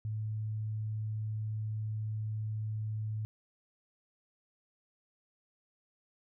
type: tone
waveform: sine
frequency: 108.2 Hz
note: A2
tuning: 29 cents flat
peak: -33 dBFS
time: 0.05-3.25 s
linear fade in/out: 0 ms
effects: none